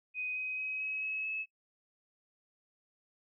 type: tone with pitch steps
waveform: sine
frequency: 2502 / 2519 / 2537 / 2555 / 2572 / 2590 Hz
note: D#7 / D#7 / D#7 / D#7 / E7 / E7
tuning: +9 / +21 / +33 / +45 / -43 / -31 cents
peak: -34 dBFS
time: 0.14-1.46 s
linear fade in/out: 50 ms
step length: 220 ms
effects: noise-tail reverb RT60 0.1 s tail -23 dB re dry